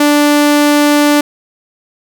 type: tone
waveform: sawtooth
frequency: 293.3 Hz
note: D4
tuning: 2 cents flat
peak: -3 dBFS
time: 0-1.21 s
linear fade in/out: 5 ms
effects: none